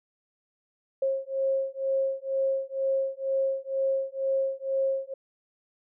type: beating tone pair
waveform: sine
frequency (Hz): 537 / 539.1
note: C5 / C#5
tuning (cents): +45 / -48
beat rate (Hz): 2.1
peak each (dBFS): -28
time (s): 1.02-5.14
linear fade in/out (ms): 5
effects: none